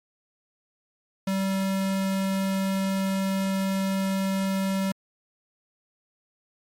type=tone; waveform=square; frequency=193 Hz; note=G3; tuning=27 cents flat; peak=-24 dBFS; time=1.27-4.92 s; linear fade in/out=5 ms; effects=MP3 64 kbps